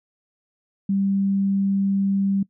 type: tone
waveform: sine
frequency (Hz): 196.4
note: G3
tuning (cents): +4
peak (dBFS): -18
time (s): 0.89-2.43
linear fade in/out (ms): 5
effects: noise-tail reverb RT60 0.1 s tail -21 dB re dry